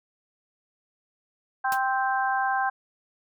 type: harmonic tone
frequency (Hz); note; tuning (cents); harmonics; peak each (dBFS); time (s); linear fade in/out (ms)
261.6; C4; 0; 3 / 4 / 5 / 6; -25 / -29 / -37 / -28; 1.64-2.7; 10
type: noise with exponential decay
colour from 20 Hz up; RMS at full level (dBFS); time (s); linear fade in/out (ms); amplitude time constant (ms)
white; -29; 1.72-1.8; 1; 17
effects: none